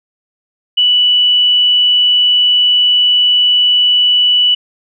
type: tone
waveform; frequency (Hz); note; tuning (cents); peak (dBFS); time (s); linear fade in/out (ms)
sine; 2960; F#7; 0; -7; 0.77-4.55; 10
effects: none